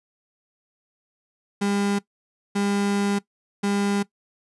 35% pulse tone bursts at uneven times, 201.3 Hz, G3, 46 cents sharp, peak -19 dBFS, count 3, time 1.61-1.99 / 2.55-3.19 / 3.63-4.03 s, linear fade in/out 10 ms, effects noise-tail reverb RT60 0.1 s tail -19 dB re dry + resampled to 24000 Hz

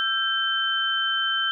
sine tone cluster, 1335 / 1581 / 3085 Hz, E6 / G6 / G7, +22 / +14 / -28 cents, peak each -29 / -26 / -24 dBFS, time 0-1.51 s, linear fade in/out 0 ms, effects none

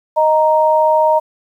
sine tone pair together, 622.3 / 932.4 Hz, D#5 / A#5, 0 / 0 cents, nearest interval perfect fifth, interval 700 cents, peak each -12 dBFS, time 0.16-1.2 s, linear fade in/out 20 ms, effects 8-bit

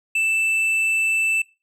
triangle tone with tanh clipping, 2648 Hz, E7, 7 cents sharp, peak -19 dBFS, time 0.15-1.42 s, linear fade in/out 5 ms, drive 10 dB, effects noise-tail reverb RT60 0.3 s tail -21 dB re dry

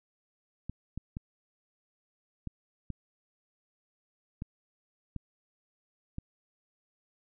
clicks, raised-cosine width 5 ms, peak -24 dBFS, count 8, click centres 0.696 / 0.976 / 1.169 / 2.473 / 2.903 / 4.421 / 5.163 / 6.184 s, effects none

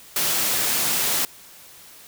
white high-pass noise, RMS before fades -22 dBFS, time 0.16-1.25 s, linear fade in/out 2 ms, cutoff 110 Hz, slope 24 dB/octave, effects white hiss -46 dBFS RMS until 2.07 s

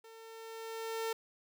sawtooth tone with level ramp, 450 Hz, A4, 39 cents sharp, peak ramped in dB -49 to -29 dBFS, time 0.04-1.13 s, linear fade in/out 5 ms, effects none

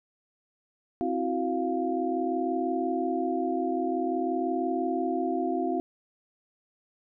sine tone cluster, 262.1 / 327.7 / 368.2 / 699 Hz, C4 / E4 / F#4 / F5, +3 / -10 / -8 / +1 cents, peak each -31 dBFS, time 1.01-5.8 s, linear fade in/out 0 ms, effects none

